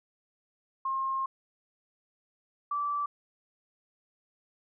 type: tone pair in turn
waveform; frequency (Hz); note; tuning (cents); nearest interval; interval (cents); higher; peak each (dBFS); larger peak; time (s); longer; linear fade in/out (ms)
sine; 1068 / 1161.6; C6 / D6; +35 / -19; minor second; 146; second; -28; neither; 0.85-1.26 / 2.71-3.06; first; 5
effects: none